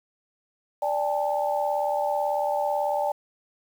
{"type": "chord", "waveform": "sine", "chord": "D suspended fourth", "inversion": "none", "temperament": "equal with one note detuned", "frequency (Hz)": [587.3, 801.9, 880], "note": ["D5", "G5", "A5"], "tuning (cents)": [0, 39, 0], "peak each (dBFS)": [-26, -27, -29], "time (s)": [0.82, 3.12], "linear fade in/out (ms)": 5, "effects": ["8-bit"]}